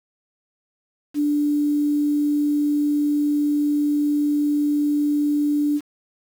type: tone with quantisation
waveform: sine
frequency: 293.7 Hz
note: D4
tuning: in tune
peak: -17 dBFS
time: 1.14-5.81 s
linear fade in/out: 50 ms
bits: 7
effects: none